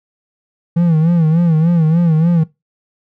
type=tone with vibrato; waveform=triangle; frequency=164.6 Hz; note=E3; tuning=2 cents flat; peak=-7 dBFS; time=0.76-2.44 s; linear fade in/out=10 ms; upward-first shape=sine; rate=3.4 Hz; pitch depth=100 cents each way; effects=noise-tail reverb RT60 0.2 s tail -19 dB re dry